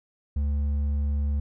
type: tone with hard clipping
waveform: sine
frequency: 72.2 Hz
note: D2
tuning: 29 cents flat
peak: -24 dBFS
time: 0.36-1.4 s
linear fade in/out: 5 ms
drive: 4 dB
effects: none